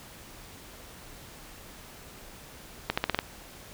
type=accelerating click train; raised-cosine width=0.3 ms; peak=-9 dBFS; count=6; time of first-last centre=2.9-3.189 s; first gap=75 ms; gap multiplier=0.87; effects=pink hiss -48 dBFS RMS until 3.73 s